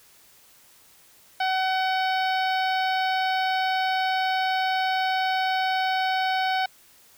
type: harmonic tone with a mistuned harmonic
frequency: 754 Hz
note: F#5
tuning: 32 cents sharp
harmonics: 1 / 2 / 3 / 4 / 5 / 6 / 7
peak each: -23 / -29 / -33 / -35 / -37 / -39 / -40 dBFS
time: 1.4-6.66 s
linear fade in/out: 5 ms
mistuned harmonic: 6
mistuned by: -23 cents
effects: white hiss -55 dBFS RMS until 7.17 s